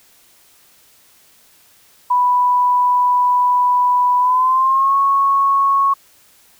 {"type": "tone with pitch glide", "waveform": "sine", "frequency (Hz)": [987.8, 1102.4], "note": ["B5", "C#6"], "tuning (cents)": [0, -10], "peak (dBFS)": -11, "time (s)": [2.1, 5.94], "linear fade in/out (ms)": 10, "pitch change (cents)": 190, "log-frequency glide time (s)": [4.19, 4.96], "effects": ["white hiss -51 dBFS RMS until 6.59 s"]}